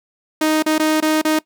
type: tone with dropouts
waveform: sawtooth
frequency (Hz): 311.1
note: D#4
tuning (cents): 0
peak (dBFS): -10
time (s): 0.41-1.39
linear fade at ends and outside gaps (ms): 5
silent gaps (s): 0.625-0.662 / 0.782-0.796 / 1.004-1.024 / 1.216-1.249
effects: noise-tail reverb RT60 0.1 s tail -20 dB re dry